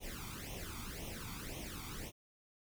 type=noise with flanger; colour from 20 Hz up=pink; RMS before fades=-45 dBFS; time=0-2.12 s; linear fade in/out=50 ms; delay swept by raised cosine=0.32 to 0.89 ms; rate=1.9 Hz; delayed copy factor=+0.8; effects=none